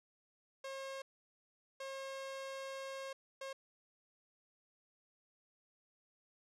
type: tone bursts at uneven times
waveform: sawtooth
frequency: 539 Hz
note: C#5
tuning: 49 cents flat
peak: -39 dBFS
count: 3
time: 0.64-1.02 / 1.8-3.13 / 3.41-3.53 s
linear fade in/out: 5 ms
effects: low-pass 8000 Hz 12 dB/octave